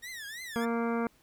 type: tone with vibrato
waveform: sawtooth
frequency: 1834 Hz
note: A#6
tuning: 29 cents flat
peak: -36 dBFS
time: 0.02-0.66 s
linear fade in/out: 20 ms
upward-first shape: triangle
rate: 3.1 Hz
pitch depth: 230 cents each way
type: harmonic tone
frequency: 232.5 Hz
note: A#3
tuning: 4 cents flat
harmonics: 1 / 2 / 3 / 4 / 5 / 6 / 7 / 9 / 10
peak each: -30 / -33 / -39 / -40 / -40 / -41 / -47 / -48 / -50 dBFS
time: 0.56-1.07 s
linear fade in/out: 0 ms
effects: pink hiss -65 dBFS RMS until 1.22 s